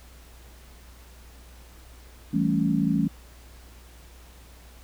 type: chord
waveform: sine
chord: A dominant seventh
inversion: second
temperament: equal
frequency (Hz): 164.81 / 196 / 220 / 277.2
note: E3 / G3 / A3 / C#4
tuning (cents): 0 / 0 / 0 / 0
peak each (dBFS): -26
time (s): 2.33-3.08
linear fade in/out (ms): 10
effects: added 60 Hz sine -47 dBFS peak until 4.83 s + pink hiss -53 dBFS RMS until 4.83 s